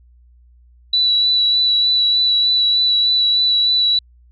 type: tone with vibrato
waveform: sine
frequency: 3946 Hz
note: B7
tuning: 2 cents flat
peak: -12 dBFS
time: 0.93-3.99 s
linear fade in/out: 5 ms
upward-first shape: sine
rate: 3.3 Hz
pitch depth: 15 cents each way
effects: added 60 Hz sine -46 dBFS peak until 4.31 s